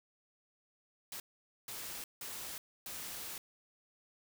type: noise bursts at uneven times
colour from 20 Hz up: white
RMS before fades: -44 dBFS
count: 4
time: 1.12-1.2 / 1.68-2.04 / 2.21-2.58 / 2.86-3.38 s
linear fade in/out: 2 ms
effects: none